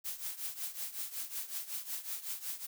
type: noise with tremolo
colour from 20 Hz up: blue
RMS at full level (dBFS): -37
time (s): 0.04-2.67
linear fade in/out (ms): 20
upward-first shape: triangle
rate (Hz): 5.4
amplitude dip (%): 85
effects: none